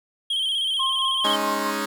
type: tone with vibrato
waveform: triangle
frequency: 3182 Hz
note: G7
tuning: 25 cents sharp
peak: -20 dBFS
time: 0.3-1.36 s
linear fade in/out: 5 ms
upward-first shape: square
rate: 16 Hz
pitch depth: 45 cents each way
type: tone with tremolo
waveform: sine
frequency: 1061 Hz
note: C6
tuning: 24 cents sharp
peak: -23 dBFS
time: 0.79-1.71 s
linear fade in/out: 10 ms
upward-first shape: sine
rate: 4.6 Hz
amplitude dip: 55%
type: chord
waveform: 10% pulse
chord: Ab suspended fourth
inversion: none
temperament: equal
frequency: 207.7 / 277.2 / 311.1 Hz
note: Ab3 / Db4 / Eb4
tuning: 0 / 0 / 0 cents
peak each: -20 dBFS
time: 1.24-1.86 s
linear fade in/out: 10 ms
effects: none